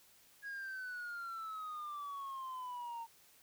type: exponential sweep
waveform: sine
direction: down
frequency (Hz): 1660 to 912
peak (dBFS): -39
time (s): 0.42-3.07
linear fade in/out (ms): 50
effects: tanh soft clip ceiling -40 dBFS + white hiss -65 dBFS RMS until 3.42 s